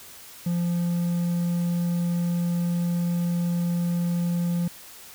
triangle tone, 173.1 Hz, F3, 15 cents flat, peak -20 dBFS, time 0.46-4.68 s, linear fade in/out 5 ms, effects white hiss -45 dBFS RMS until 5.14 s

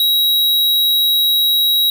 square tone, 3847 Hz, B7, 46 cents flat, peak -12 dBFS, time 0-1.9 s, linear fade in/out 2 ms, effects none

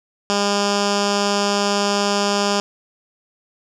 10% pulse tone with low-pass filter, 202.4 Hz, G#3, 44 cents flat, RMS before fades -19 dBFS, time 0.3-2.6 s, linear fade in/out 0 ms, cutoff 5900 Hz, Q 3.2, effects none

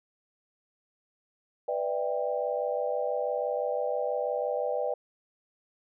sine chord, E minor seventh, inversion second, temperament just, 494.4 / 593.3 / 659.3 / 791.1 Hz, B4 / D5 / E5 / G5, +2 / +18 / 0 / +16 cents, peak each -31 / -31 / -36 / -35 dBFS, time 1.68-4.94 s, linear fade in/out 5 ms, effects none

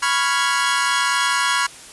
sawtooth chord, C# dominant seventh, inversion third, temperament equal, 987.8 / 1108.7 / 1396.9 / 1661.2 Hz, B5 / C#6 / E#6 / G#6, 0 / 0 / 0 / 0 cents, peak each -19 dBFS, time 0.02-1.67 s, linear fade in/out 10 ms, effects white hiss -40 dBFS RMS until 1.92 s + resampled to 24000 Hz

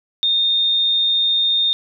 sine tone, 3657 Hz, A#7, 34 cents flat, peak -14 dBFS, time 0.23-1.73 s, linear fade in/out 0 ms, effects none

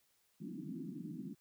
pink band-pass noise, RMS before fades -45 dBFS, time 0.4-1.35 s, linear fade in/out 20 ms, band 150 to 340 Hz, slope 96 dB/octave, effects white hiss -75 dBFS RMS until 1.4 s

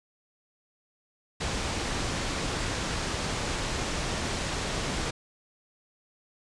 pink low-pass noise, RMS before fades -31 dBFS, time 1.4-5.11 s, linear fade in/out 10 ms, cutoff 8000 Hz, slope 24 dB/octave, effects resampled to 24000 Hz

